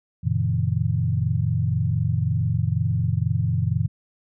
sine chord, F# dominant seventh, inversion none, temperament equal with one note detuned, 92.5 / 116.54 / 138.59 / 160.96 Hz, F#2 / A#2 / C#3 / E3, 0 / 0 / 0 / -41 cents, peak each -25 / -23 / -27 / -26 dBFS, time 0.23-3.88 s, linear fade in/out 20 ms, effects none

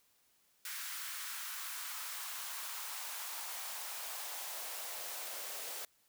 white noise with high-pass filter sweep, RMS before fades -43 dBFS, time 0.65-5.85 s, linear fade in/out 2 ms, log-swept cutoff 1500 to 510 Hz, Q 1.9, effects white hiss -72 dBFS RMS until 6.08 s

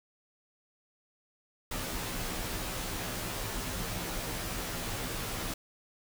pink noise with comb filter, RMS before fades -36 dBFS, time 1.71-5.54 s, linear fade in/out 5 ms, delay 14 ms, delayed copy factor -0.85, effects none

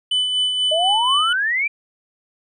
triangle tone with tremolo, 3000 Hz, F#7, 23 cents sharp, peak -14 dBFS, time 0.11-1.33 s, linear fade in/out 5 ms, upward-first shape sine, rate 4.1 Hz, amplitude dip 40%
sine exponential sweep, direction up, 608 to 2400 Hz, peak -17 dBFS, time 0.71-1.68 s, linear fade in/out 10 ms
effects resampled to 24000 Hz

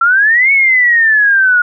sine exponential two-way sweep, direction up then down, 1340 to 2230 to 1430 Hz, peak -6 dBFS, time 0.01-1.62 s, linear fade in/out 5 ms, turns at 0.52 s, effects none

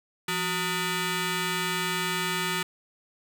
10% pulse ring-modulated tone, 540 Hz, C#5, 45 cents flat, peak -15 dBFS, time 0.28-2.63 s, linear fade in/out 5 ms, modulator 710 Hz, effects none

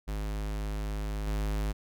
square tone with level steps, 51.91 Hz, G#1, in tune, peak -32 / -29 dBFS, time 0.07-1.73 s, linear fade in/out 20 ms, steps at 1.27 s, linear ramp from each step 5 ms, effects none

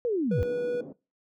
sine linear sweep, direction down, 500 to 63.9 Hz, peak -24 dBFS, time 0.05-0.43 s, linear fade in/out 0 ms
triangle tone, 487.4 Hz, B4, 23 cents flat, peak -25 dBFS, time 0.31-0.81 s, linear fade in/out 5 ms
white band-pass noise, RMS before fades -41 dBFS, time 0.37-0.93 s, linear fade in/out 10 ms, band 170 to 420 Hz, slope 24 dB/octave
effects noise-tail reverb RT60 0.3 s tail -22 dB re dry

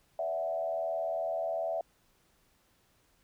sine tone with frequency modulation, 659.3 Hz, E5, in tune, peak -30 dBFS, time 0.19-1.81 s, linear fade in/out 2 ms, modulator 81.2 Hz, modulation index 0.87, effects pink hiss -69 dBFS RMS until 3.23 s

